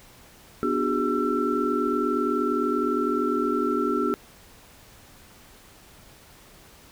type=tone cluster; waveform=sine; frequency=246.8 / 295.5 / 368.1 / 407.8 / 1340 Hz; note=B3 / D4 / F#4 / G#4 / E6; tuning=-1 / +11 / -9 / -32 / +28 cents; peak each=-28 dBFS; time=0.63-4.14 s; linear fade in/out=0 ms; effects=pink hiss -51 dBFS RMS until 6.91 s